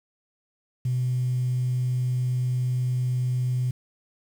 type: tone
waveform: sine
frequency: 125.8 Hz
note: B2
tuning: 32 cents sharp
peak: -21 dBFS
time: 0.85-3.71 s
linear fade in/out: 5 ms
effects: tanh soft clip ceiling -18 dBFS + 8-bit